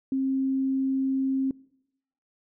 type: tone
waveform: sine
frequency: 266.8 Hz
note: C4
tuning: 34 cents sharp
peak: -23 dBFS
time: 0.12-1.51 s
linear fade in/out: 2 ms
effects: noise-tail reverb RT60 0.8 s tail -23 dB re dry